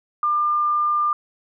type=tone; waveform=sine; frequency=1199 Hz; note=D6; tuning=36 cents sharp; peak=-17 dBFS; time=0.23-1.13 s; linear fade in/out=2 ms; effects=none